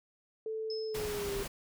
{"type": "tone with pitch glide", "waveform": "sine", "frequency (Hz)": [440, 398.8], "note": ["A4", "G4"], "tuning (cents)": [0, 30], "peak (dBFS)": -34, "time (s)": [0.46, 1.43], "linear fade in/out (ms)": 2, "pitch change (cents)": -170, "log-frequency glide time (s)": [0.86, 1.32]}
{"type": "tone with exponential decay", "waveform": "sine", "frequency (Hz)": 5190, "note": "E8", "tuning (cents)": -28, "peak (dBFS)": -38, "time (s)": [0.7, 1.39], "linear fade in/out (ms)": 2, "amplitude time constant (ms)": 150}
{"type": "noise", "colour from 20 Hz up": "pink", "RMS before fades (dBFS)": -40, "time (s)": [0.94, 1.48], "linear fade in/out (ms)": 10}
{"effects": []}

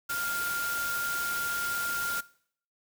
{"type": "tone in noise", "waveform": "sine", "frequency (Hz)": 1400, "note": "F6", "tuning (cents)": 4, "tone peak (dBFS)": -31, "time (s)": [0.09, 2.21], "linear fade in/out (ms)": 10, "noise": "white", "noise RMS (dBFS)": -36, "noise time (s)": [0.09, 2.21], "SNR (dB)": 2, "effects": ["noise-tail reverb RT60 0.6 s tail -20 dB re dry"]}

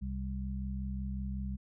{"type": "harmonic tone", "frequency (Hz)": 65.41, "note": "C2", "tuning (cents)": 0, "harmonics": [1, 2, 3], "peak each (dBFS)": [-36, -44, -39], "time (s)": [0.01, 1.57], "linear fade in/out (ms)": 20, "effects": []}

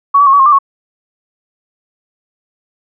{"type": "tone with pitch steps", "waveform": "sine", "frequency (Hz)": [1122, 1147, 1082, 1137, 1072, 1184, 1102], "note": ["C#6", "D6", "C#6", "C#6", "C6", "D6", "C#6"], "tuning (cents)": [21, -41, -42, 44, 42, 14, -11], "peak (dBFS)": -4, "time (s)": [0.14, 0.588], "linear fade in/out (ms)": 10, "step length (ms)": 64, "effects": []}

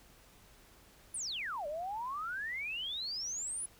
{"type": "exponential two-way sweep", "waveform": "sine", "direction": "down then up", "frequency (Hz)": [10270, 570, 10270], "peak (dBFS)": -36, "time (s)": [1.14, 3.66], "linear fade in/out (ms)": 5, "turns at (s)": 1.67, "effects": ["added 50 Hz sine -66 dBFS peak until 3.79 s", "pink hiss -61 dBFS RMS until 3.79 s"]}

